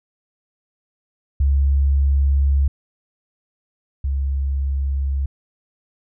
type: tone pair in turn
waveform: sine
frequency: 69.3 / 68.5 Hz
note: C#2 / C#2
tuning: 0 / -20 cents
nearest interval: unison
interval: 20 cents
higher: first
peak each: -13 / -18 dBFS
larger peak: first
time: 1.4-2.68 / 4.04-5.26 s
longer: first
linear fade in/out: 5 ms
effects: none